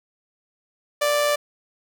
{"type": "tone with amplitude modulation", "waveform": "sawtooth", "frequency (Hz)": 587.3, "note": "D5", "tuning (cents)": 0, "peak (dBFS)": -13, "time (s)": [1.01, 1.36], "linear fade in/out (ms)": 10, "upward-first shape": "sine", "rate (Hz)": 123, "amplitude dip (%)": 35, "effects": []}